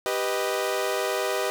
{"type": "chord", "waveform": "sawtooth", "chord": "G augmented", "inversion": "none", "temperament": "equal", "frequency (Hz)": [392, 493.9, 622.3], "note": ["G4", "B4", "D#5"], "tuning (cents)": [0, 0, 0], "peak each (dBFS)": -25, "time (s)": [0.06, 1.5], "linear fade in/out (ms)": 0, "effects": []}